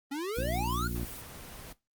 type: exponential sweep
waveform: square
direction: up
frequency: 268.5 to 1480 Hz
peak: -33 dBFS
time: 0.11-0.88 s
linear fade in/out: 10 ms
type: noise with tremolo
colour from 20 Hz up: blue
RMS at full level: -44 dBFS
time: 0.34-1.22 s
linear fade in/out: 10 ms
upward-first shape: sine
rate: 5.5 Hz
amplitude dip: 25%
type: harmonic tone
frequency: 59 Hz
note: A#1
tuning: 22 cents sharp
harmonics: 1 / 2 / 3 / 4 / 5 / 6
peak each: -34 / -37 / -39 / -40 / -41 / -42 dBFS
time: 0.37-1.05 s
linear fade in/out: 5 ms
type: noise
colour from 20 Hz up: pink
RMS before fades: -45 dBFS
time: 0.95-1.73 s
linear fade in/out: 5 ms
effects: noise-tail reverb RT60 0.2 s tail -19 dB re dry + Opus 24 kbps